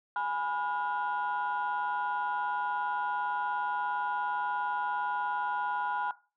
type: chord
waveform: sine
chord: F diminished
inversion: first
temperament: equal with one note detuned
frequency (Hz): 830.6 / 987.8 / 1429.6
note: Ab5 / Cb6 / F6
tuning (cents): 0 / 0 / +40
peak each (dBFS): -32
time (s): 0.16-6.11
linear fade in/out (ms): 2
effects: noise-tail reverb RT60 0.3 s tail -17 dB re dry + tanh soft clip ceiling -23 dBFS